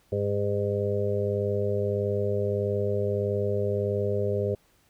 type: harmonic tone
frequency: 101.6 Hz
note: G#2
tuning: 38 cents flat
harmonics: 1 / 2 / 4 / 5 / 6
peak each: -29 / -35 / -28 / -30 / -34 dBFS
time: 0.12-4.55 s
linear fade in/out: 5 ms
effects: pink hiss -64 dBFS RMS until 4.89 s